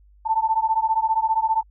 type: beating tone pair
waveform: sine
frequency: 880 / 895 Hz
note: A5 / A5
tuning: 0 / +29 cents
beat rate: 15 Hz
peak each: -21 dBFS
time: 0.25-1.63 s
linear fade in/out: 20 ms
effects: added 50 Hz sine -50 dBFS peak until 1.7 s